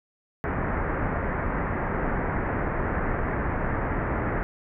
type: low-pass noise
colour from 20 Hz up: pink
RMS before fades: -27 dBFS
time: 0.44-4.43 s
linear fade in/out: 0 ms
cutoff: 2000 Hz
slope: 48 dB/octave
effects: none